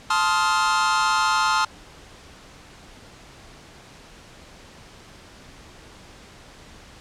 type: chord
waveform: 45% pulse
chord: F dominant seventh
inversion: first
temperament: just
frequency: 873.1 / 1047.7 / 1257.2 / 1396.9 Hz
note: A5 / C6 / Eb6 / F6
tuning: -14 / +2 / +18 / 0 cents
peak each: -24 dBFS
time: 0.1-1.65 s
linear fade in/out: 5 ms
effects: pink hiss -46 dBFS RMS until 7 s + low-pass 7000 Hz 12 dB/octave